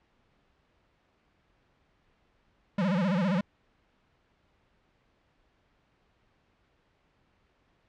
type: tone with vibrato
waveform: square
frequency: 185.8 Hz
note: F#3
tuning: 7 cents sharp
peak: -25 dBFS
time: 2.78-3.41 s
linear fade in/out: 5 ms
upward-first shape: sine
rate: 15 Hz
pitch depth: 180 cents each way
effects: pink hiss -69 dBFS RMS until 7.88 s + low-pass 3000 Hz 12 dB/octave